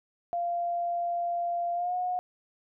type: tone with pitch glide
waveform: sine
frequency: 693 to 724.9 Hz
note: F5 to F#5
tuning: -14 to -36 cents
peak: -27 dBFS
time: 0.33-2.19 s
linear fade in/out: 0 ms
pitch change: +78 cents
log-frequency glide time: 1.74-1.95 s
effects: none